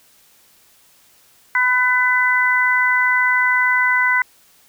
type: harmonic tone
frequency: 501 Hz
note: B4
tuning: 25 cents sharp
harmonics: 2 / 3 / 4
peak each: -20 / -18 / -16 dBFS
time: 1.55-4.22 s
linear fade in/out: 2 ms
effects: white hiss -53 dBFS RMS until 4.68 s